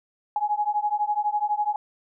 sine beating tone pair, 830.6 / 842.6 Hz, G#5 / G#5, 0 / +25 cents, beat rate 12 Hz, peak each -25 dBFS, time 0.36-1.76 s, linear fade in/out 2 ms, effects none

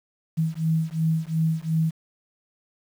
sine beating tone pair, 159.4 / 162.2 Hz, D#3 / E3, +42 / -28 cents, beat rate 2.8 Hz, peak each -24 / -24 dBFS, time 0.37-1.91 s, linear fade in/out 20 ms, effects 8-bit

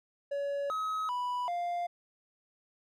triangle tone with pitch steps, 565 / 1275 / 986 / 699 Hz, C#5 / D#6 / B5 / F5, +33 / +42 / -3 / +1 cents, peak -29 dBFS, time 0.31-1.87 s, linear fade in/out 10 ms, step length 390 ms, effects none

